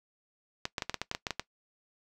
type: clicks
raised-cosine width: 0.2 ms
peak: -14 dBFS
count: 11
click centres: 0.654 / 0.782 / 0.822 / 0.896 / 0.943 / 1.016 / 1.114 / 1.149 / 1.268 / 1.307 / 1.396 s
effects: noise-tail reverb RT60 0.1 s tail -19 dB re dry